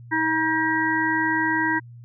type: harmonic tone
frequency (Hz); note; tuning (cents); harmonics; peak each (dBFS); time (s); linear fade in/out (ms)
318.2; D#4; +39; 1 / 3 / 5 / 6; -25 / -25 / -25 / -25; 0.11-1.8; 20
effects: added 119 Hz sine -40 dBFS peak until 2.04 s